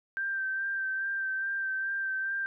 sine tone with vibrato, 1568 Hz, G6, in tune, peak -29 dBFS, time 0.17-2.46 s, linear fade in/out 0 ms, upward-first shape sine, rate 2.4 Hz, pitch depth 22 cents each way, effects none

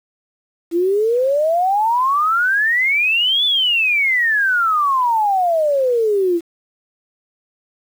sine exponential two-way sweep, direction up then down, 329.6 to 3520 to 329.6 Hz, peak -13 dBFS, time 0.71-6.41 s, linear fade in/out 50 ms, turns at 3.45 s, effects 7-bit

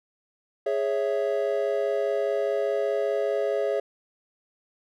triangle chord, C# minor, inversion second, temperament equal, 415.3 / 554.4 / 659.3 Hz, G#4 / C#5 / E5, 0 / 0 / 0 cents, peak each -25 / -25 / -27 dBFS, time 0.66-3.8 s, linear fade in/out 5 ms, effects none

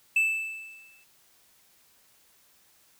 triangle tone with exponential decay, 2637 Hz, E7, in tune, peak -17 dBFS, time 0.16-1.04 s, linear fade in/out 5 ms, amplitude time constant 190 ms, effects white hiss -62 dBFS RMS until 2.99 s

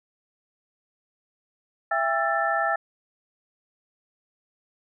sine tone cluster, 666 / 801 / 1334 / 1765 Hz, E5 / G5 / E6 / A6, +18 / +37 / +20 / +5 cents, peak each -27 dBFS, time 1.91-2.76 s, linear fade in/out 5 ms, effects none

